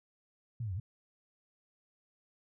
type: linear two-way sweep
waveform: sine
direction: down then up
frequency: 124.3 to 84.6 to 124.3 Hz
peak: -34 dBFS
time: 0.6-0.8 s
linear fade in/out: 5 ms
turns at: 0.75 s
effects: none